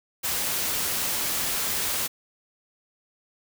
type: noise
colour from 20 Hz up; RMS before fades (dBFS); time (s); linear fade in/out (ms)
white; -27; 0.23-2.08; 20
effects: none